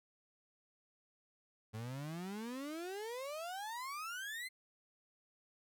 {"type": "exponential sweep", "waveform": "35% pulse", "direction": "up", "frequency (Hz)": [105.9, 2100], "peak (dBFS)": -40, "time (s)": [1.73, 4.49], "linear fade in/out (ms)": 20, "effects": []}